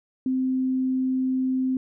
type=tone; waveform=sine; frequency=259.5 Hz; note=C4; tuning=14 cents flat; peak=-21 dBFS; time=0.26-1.77 s; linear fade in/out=2 ms; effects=none